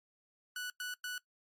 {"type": "tone bursts", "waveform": "sawtooth", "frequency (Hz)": 1480, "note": "F#6", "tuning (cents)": 0, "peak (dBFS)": -34, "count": 3, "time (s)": [0.56, 1.18], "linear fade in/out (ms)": 2, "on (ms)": 140, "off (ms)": 100, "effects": ["noise-tail reverb RT60 0.1 s tail -20 dB re dry", "MP3 64 kbps"]}